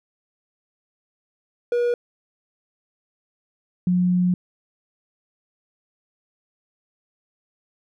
triangle / sine tone pair in turn, 480.9 / 179.77 Hz, B4 / F#3, -46 / -50 cents, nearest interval octave + perfect fourth, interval 1704 cents, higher first, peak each -16 dBFS, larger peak neither, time 1.72-1.94 / 3.87-4.34 s, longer second, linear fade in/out 2 ms, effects none

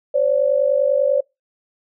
sine tone pair together, 524.9 / 575 Hz, C5 / D5, +5 / -37 cents, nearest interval major second, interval 158 cents, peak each -18 / -16 dBFS, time 0.14-1.21 s, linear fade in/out 10 ms, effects noise-tail reverb RT60 0.2 s tail -25 dB re dry

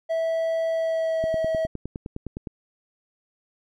triangle tone with pitch glide, 654 to 644.6 Hz, E5 to E5, -14 to -39 cents, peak -20 dBFS, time 0.09-1.67 s, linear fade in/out 20 ms, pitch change -25 cents, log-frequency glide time 0.69-1.37 s
click train, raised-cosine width 3 ms, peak -19 dBFS, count 13, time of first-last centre 1.24-2.472 s, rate 9.74 Hz
effects none

